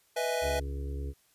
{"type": "chord", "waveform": "square", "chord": "E major seventh", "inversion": "second", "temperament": "equal", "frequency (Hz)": [493.9, 622.3, 659.3, 830.6], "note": ["B4", "D#5", "E5", "G#5"], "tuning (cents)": [0, 0, 0, 0], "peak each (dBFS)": [-33, -37, -34, -37], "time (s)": [0.16, 0.6], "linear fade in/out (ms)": 10}
{"type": "harmonic tone", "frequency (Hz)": 69.3, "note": "C#2", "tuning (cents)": 0, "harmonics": [1, 2, 4, 5, 6, 7], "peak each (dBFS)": [-33, -44, -46, -51, -46, -52], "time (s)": [0.41, 1.14], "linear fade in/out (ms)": 50}
{"effects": ["white hiss -67 dBFS RMS until 1.34 s", "resampled to 32000 Hz"]}